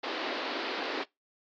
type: band-pass noise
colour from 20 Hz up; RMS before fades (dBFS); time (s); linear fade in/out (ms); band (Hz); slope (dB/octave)
pink; -35; 0.03-1.04; 10; 270 to 4600; 48
effects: noise-tail reverb RT60 0.2 s tail -24 dB re dry + AAC 48 kbps